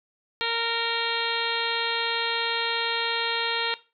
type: harmonic tone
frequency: 462.8 Hz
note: A#4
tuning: 13 cents flat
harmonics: 1 / 2 / 3 / 4 / 5 / 6 / 7 / 8 / 9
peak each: -33 / -33 / -33 / -33 / -33 / -33 / -33 / -33 / -33 dBFS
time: 0.41-3.74 s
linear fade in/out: 0 ms
effects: noise-tail reverb RT60 0.3 s tail -18 dB re dry